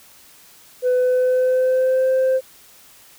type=tone with pitch glide; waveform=sine; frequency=501 to 521.7 Hz; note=B4 to C5; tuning=+25 to -5 cents; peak=-12 dBFS; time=0.82-2.41 s; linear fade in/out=50 ms; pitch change=+70 cents; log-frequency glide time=0.93-2.1 s; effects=tanh soft clip ceiling -13 dBFS + white hiss -48 dBFS RMS until 3.18 s